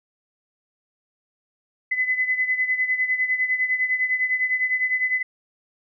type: beating tone pair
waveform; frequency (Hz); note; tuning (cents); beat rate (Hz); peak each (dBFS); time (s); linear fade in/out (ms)
sine; 2015 / 2024.9; B6 / B6; +34 / +43; 9.9; -21 / -26; 1.91-5.23; 10
effects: none